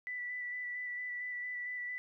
sine tone with vibrato, 1975.5 Hz, B6, in tune, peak -37 dBFS, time 0.07-1.98 s, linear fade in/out 0 ms, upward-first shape square, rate 4.4 Hz, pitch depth 13 cents each way, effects 13-bit

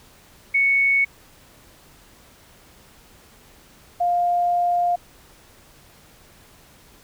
sine tone pair in turn, 2217 / 703 Hz, C#7 / F5, 0 / +11 cents, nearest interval octave + minor sixth, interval 1989 cents, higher first, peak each -15 / -17 dBFS, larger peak first, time 0.54-1.05 / 4-4.96 s, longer second, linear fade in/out 10 ms, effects pink hiss -51 dBFS RMS until 7.03 s

